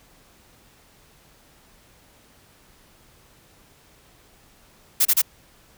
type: noise bursts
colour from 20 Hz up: blue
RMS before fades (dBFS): -17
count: 3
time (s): 5-5.219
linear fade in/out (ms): 10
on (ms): 53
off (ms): 30
effects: pink hiss -55 dBFS RMS until 5.77 s